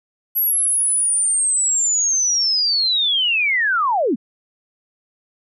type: linear sweep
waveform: sine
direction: down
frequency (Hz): 11750 to 188.4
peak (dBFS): -15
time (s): 0.35-4.16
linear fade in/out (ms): 20
effects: none